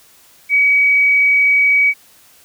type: tone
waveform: sine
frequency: 2268 Hz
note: C#7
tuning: 39 cents sharp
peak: -9 dBFS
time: 0.49-1.94 s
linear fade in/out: 50 ms
effects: white hiss -48 dBFS RMS until 2.44 s